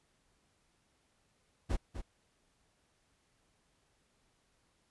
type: noise with echo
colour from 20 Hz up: brown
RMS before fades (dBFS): -31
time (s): 1.69-1.77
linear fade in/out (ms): 20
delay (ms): 250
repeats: 1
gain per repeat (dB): -9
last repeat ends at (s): 2.02
effects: pink hiss -74 dBFS RMS until 4.9 s + resampled to 24000 Hz